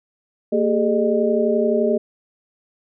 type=tone cluster; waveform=sine; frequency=229.8 / 396.3 / 427.9 / 609 Hz; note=A#3 / G4 / A4 / D#5; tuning=-25 / +19 / -48 / -37 cents; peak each=-21 dBFS; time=0.52-1.98 s; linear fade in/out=10 ms; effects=none